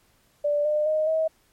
sine tone with pitch steps, 586 / 602.8 / 620.1 / 637.9 Hz, D5 / D5 / D#5 / D#5, -4 / +45 / -6 / +43 cents, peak -20 dBFS, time 0.44-1.28 s, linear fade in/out 10 ms, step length 210 ms, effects pink hiss -63 dBFS RMS until 1.52 s + MP3 64 kbps

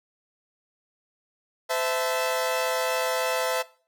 sawtooth chord, A minor, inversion first, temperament equal with one note detuned, 512.2 / 659.3 / 880 Hz, C5 / E5 / A5, -37 / 0 / 0 cents, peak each -24 / -23 / -28 dBFS, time 1.69-3.63 s, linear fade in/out 20 ms, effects noise-tail reverb RT60 0.4 s tail -19 dB re dry

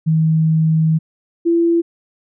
sine tone pair in turn, 159.3 / 337.5 Hz, D#3 / E4, +41 / +41 cents, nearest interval octave + minor second, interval 1300 cents, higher second, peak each -11 dBFS, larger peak neither, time 0.06-0.99 / 1.45-1.82 s, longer first, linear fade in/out 20 ms, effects none

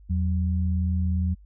sine tone pair together, 82.41 / 185 Hz, E2 / F#3, 0 / 0 cents, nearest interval octave + major second, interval 1400 cents, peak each -22 / -28 dBFS, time 0.09-1.35 s, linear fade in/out 20 ms, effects added 50 Hz sine -47 dBFS peak until 1.45 s

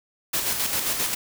white noise with tremolo, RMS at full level -24 dBFS, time 0.33-1.15 s, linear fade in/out 10 ms, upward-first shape square, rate 7.5 Hz, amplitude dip 40%, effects none

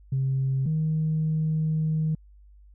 sine tone pair in turn, 133.8 / 156.9 Hz, C3 / D#3, +39 / +15 cents, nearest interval minor third, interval 276 cents, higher second, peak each -21 dBFS, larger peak neither, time 0.12-0.66 / 0.66-2.15 s, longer second, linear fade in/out 5 ms, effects tanh soft clip ceiling -18 dBFS + added 50 Hz sine -49 dBFS peak until 2.74 s

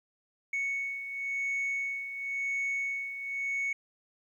sine beating tone pair, 2217 / 2217.95 Hz, C#7 / C#7, 0 / 0 cents, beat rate 0.95 Hz, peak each -36 / -30 dBFS, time 0.53-3.73 s, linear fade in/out 5 ms, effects tanh soft clip ceiling -27 dBFS + 11-bit

